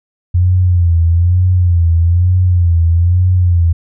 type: tone with vibrato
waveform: sine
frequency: 87.31 Hz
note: F2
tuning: in tune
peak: -7 dBFS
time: 0.34-3.73 s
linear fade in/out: 10 ms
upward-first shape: sine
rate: 1.1 Hz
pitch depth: 82 cents each way
effects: none

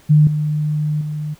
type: tone with level steps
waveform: sine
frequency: 151.2 Hz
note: D#3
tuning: 49 cents flat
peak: -7 / -16 / -21 dBFS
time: 0.09-1.35 s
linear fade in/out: 20 ms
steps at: 0.27 / 1.01 s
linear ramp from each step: 2 ms
effects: pink hiss -50 dBFS RMS until 1.39 s

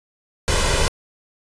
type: noise with comb filter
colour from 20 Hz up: pink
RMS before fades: -18 dBFS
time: 0.48-0.88 s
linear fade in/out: 0 ms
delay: 2 ms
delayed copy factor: +0.6
effects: resampled to 22050 Hz

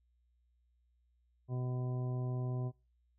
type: harmonic tone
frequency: 125.9 Hz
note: B2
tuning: 34 cents sharp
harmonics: 1 / 2 / 3 / 4 / 5 / 6 / 8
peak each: -34 / -47 / -46 / -57 / -51 / -55 / -56 dBFS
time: 1.48-2.72 s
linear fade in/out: 50 ms
effects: noise-tail reverb RT60 0.3 s tail -25 dB re dry + added 60 Hz sine -70 dBFS peak until 3.18 s

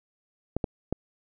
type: clicks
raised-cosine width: 2 ms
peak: -13 dBFS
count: 3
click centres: 0.566 / 0.642 / 0.926 s
effects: none

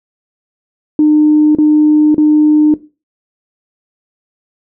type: tone bursts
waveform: sine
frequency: 303.1 Hz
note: D#4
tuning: 45 cents flat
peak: -4 dBFS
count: 3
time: 0.99-2.74 s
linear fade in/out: 2 ms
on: 560 ms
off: 35 ms
effects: noise-tail reverb RT60 0.3 s tail -17 dB re dry + tanh soft clip ceiling 0 dBFS

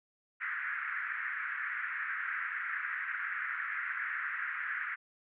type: band-pass noise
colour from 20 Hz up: pink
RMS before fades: -37 dBFS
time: 0.4-4.96 s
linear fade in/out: 20 ms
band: 1400 to 2000 Hz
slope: 48 dB/octave
effects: none

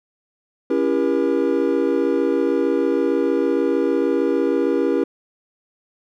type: chord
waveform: triangle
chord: C# diminished seventh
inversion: none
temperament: just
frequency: 277.2 / 332.6 / 399.1 / 479 Hz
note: C#4 / E4 / G4 / Bb4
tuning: 0 / +16 / +31 / +47 cents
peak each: -20 dBFS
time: 0.7-5.04 s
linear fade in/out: 5 ms
effects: none

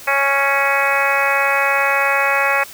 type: harmonic tone with a mistuned harmonic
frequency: 277.2 Hz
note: C#4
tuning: in tune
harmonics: 2 / 3 / 4 / 5 / 6 / 7 / 8 / 9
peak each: -22 / -22 / -22 / -22 / -22 / -22 / -22 / -22 dBFS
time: 0.07-2.64 s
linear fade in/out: 10 ms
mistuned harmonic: 9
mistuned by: +27 cents
effects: white hiss -37 dBFS RMS until 2.73 s

